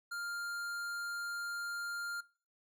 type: tone with hard clipping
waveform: sine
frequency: 1400 Hz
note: F6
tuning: 4 cents sharp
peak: -40 dBFS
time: 0.11-2.21 s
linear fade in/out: 10 ms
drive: 16 dB
effects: noise-tail reverb RT60 0.4 s tail -20 dB re dry